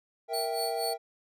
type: chord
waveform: triangle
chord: E diminished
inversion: second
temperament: equal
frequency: 466.2 / 659.3 / 784 Hz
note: Bb4 / E5 / G5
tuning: 0 / 0 / 0 cents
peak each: -32 dBFS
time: 0.28-0.98 s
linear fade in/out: 50 ms
type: tone with tremolo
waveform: sawtooth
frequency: 4435 Hz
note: C#8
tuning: in tune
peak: -29 dBFS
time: 0.33-0.94 s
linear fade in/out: 10 ms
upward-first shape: sine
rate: 4.2 Hz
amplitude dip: 85%
effects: none